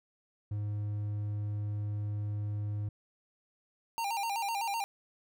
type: tone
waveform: triangle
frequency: 104 Hz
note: G#2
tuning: 3 cents sharp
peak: -30 dBFS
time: 0.51-2.89 s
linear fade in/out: 5 ms
type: tone with vibrato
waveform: square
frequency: 858 Hz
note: A5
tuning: 44 cents flat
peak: -32 dBFS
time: 3.98-4.84 s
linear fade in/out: 0 ms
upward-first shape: square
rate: 7.9 Hz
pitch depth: 120 cents each way
effects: none